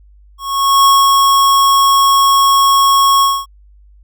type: tone with ADSR envelope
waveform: square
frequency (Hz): 1100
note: C#6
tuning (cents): -14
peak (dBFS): -6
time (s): 0.38-3.46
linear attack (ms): 470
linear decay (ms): 220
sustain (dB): -2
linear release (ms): 240
effects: added 50 Hz sine -41 dBFS peak until 4.03 s